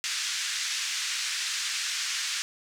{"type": "band-pass noise", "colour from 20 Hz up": "white", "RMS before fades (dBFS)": -31, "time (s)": [0.04, 2.42], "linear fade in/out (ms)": 0, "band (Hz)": [1500, 6900], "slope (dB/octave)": 24, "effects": []}